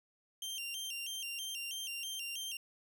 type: tone with vibrato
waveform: sawtooth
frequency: 2960 Hz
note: F#7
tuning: in tune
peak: -36 dBFS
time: 0.42-2.57 s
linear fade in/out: 2 ms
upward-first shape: square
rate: 3.1 Hz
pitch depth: 110 cents each way
effects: none